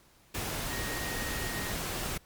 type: tone in noise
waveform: sine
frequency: 1871 Hz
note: A#6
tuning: 6 cents sharp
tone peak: -40 dBFS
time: 0.7-1.73 s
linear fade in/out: 10 ms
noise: pink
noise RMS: -35 dBFS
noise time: 0.34-2.18 s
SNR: -8 dB
effects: pink hiss -62 dBFS RMS until 2.25 s + Opus 48 kbps